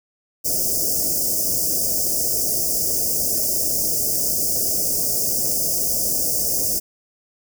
white band-stop noise, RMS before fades -21 dBFS, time 0.44-6.8 s, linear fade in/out 20 ms, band 700 to 4900 Hz, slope 96 dB/octave, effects none

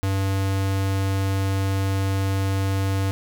square tone, 97 Hz, G2, 18 cents flat, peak -21 dBFS, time 0.03-3.11 s, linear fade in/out 0 ms, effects 10-bit

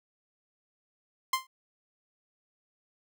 sawtooth tone with exponential decay, 1046.5 Hz, C6, in tune, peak -18 dBFS, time 1.33-1.47 s, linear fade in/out 5 ms, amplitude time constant 29 ms, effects none

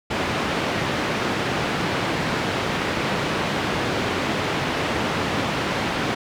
pink band-pass noise, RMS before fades -24 dBFS, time 0.1-6.15 s, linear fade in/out 10 ms, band 130 to 3200 Hz, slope 12 dB/octave, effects none

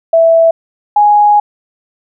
sine tone pair in turn, 659.3 / 830.7 Hz, E5 / G#5, 0 / 0 cents, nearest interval major third, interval 400 cents, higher second, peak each -4 dBFS, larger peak neither, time 0.13-0.51 / 0.96-1.4 s, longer second, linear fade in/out 5 ms, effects none

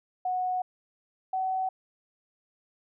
sine tone pair in turn, 735 / 754.4 Hz, F#5 / F#5, -12 / +33 cents, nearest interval unison, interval 45 cents, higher second, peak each -26 dBFS, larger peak neither, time 0.25-0.62 / 1.33-1.69 s, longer first, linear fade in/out 5 ms, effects none

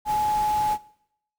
sine tone in noise, 846 Hz, G#5, 32 cents sharp, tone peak -21 dBFS, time 0.05-0.78 s, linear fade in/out 50 ms, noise pink, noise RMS -37 dBFS, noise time 0.05-0.78 s, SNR +13 dB, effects noise-tail reverb RT60 0.7 s tail -19 dB re dry

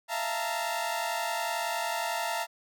sawtooth tone cluster, 648 / 687 / 877 / 928 Hz, E5 / F5 / A5 / A#5, -30 / -29 / -6 / -8 cents, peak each -35 / -30 / -32 / -30 dBFS, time 0.08-2.47 s, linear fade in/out 50 ms, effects none

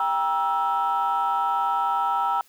sine chord, E diminished, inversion first, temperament just, 791.1 / 949.3 / 1318.5 Hz, G5 / Bb5 / E6, +16 / +31 / 0 cents, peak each -24 dBFS, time 0-2.41 s, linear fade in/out 2 ms, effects tanh soft clip ceiling -15 dBFS + white hiss -57 dBFS RMS until 2.48 s

